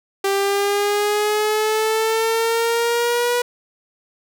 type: exponential sweep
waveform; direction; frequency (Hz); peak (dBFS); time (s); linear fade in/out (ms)
sawtooth; up; 392 to 487.2; -13; 0.24-3.42; 5
effects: none